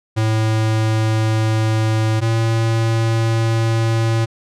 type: tone pair in turn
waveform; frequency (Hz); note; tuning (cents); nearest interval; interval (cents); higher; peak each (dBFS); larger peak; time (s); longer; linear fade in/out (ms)
square; 110 / 113.49; A2 / A#2; 0 / -46; minor second; 54; second; -15; neither; 0.16-2.21 / 2.21-4.26; neither; 20
effects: low-pass 8000 Hz 12 dB/octave